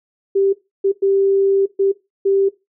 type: tone bursts at uneven times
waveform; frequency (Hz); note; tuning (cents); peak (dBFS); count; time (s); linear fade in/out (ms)
sine; 392; G4; 0; -12; 5; 0.35-0.53 / 0.84-0.92 / 1.02-1.66 / 1.79-1.92 / 2.25-2.49; 10
effects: noise-tail reverb RT60 0.2 s tail -17 dB re dry